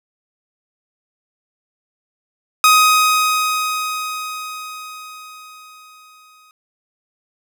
sawtooth tone with exponential decay, 1255 Hz, D#6, 15 cents sharp, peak -4 dBFS, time 2.64-6.51 s, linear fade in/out 1 ms, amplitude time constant 840 ms, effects none

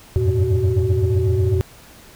sine tone cluster, 85.2 / 93 / 101.1 / 115.7 / 375.8 Hz, F2 / F#2 / G#2 / A#2 / F#4, -42 / +9 / -46 / -13 / +27 cents, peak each -20 dBFS, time 0.16-1.61 s, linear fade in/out 0 ms, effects tanh soft clip ceiling -9 dBFS + pink hiss -45 dBFS RMS until 2.15 s

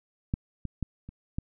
clicks, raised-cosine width 5 ms, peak -14 / -21 / -17 / -29 / -18 dBFS, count 5, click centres 0.339 / 0.653 / 0.827 / 1.09 / 1.385 s, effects none

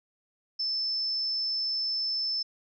sine tone, 5274 Hz, E8, in tune, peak -27 dBFS, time 0.59-2.43 s, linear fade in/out 10 ms, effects none

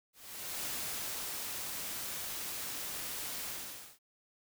white noise with ADSR envelope, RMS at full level -38 dBFS, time 0.13-3.99 s, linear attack 500 ms, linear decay 800 ms, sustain -2 dB, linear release 510 ms, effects none

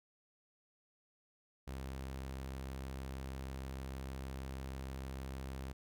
sawtooth tone, 66.4 Hz, C2, 26 cents sharp, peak -38 dBFS, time 1.67-5.73 s, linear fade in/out 10 ms, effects none

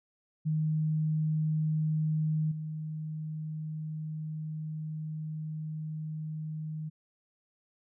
sine tone with level steps, 155.5 Hz, D#3, 1 cent flat, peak -26 / -34 dBFS, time 0.45-6.9 s, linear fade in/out 20 ms, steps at 2.51 s, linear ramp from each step 10 ms, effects none

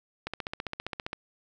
click train, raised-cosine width 0.3 ms, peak -17 dBFS, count 14, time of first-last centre 0.27-1.131 s, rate 15.1 Hz, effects none

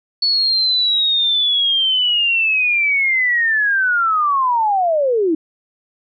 sine linear sweep, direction down, 4435 to 303.1 Hz, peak -13 dBFS, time 0.22-5.35 s, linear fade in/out 5 ms, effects none

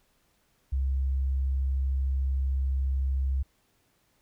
sine tone, 66.8 Hz, C2, 36 cents sharp, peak -24 dBFS, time 0.72-3.43 s, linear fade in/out 10 ms, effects pink hiss -69 dBFS RMS until 4.21 s

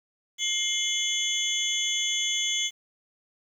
sine tone cluster, 2123 / 3015 / 3392 / 6300 / 7060 Hz, C7 / F#7 / G#7 / G8 / A8, +25 / +32 / +36 / +8 / +5 cents, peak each -32 / -32 / -28 / -32 / -34 dBFS, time 0.38-2.71 s, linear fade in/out 50 ms, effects 9-bit

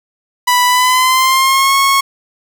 sawtooth tone with pitch glide, 987.8 to 1096 Hz, B5 to C#6, 0 to -20 cents, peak -5 dBFS, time 0.47-2.01 s, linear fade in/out 10 ms, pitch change +180 cents, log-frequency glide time 0.66-1.75 s, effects 7-bit

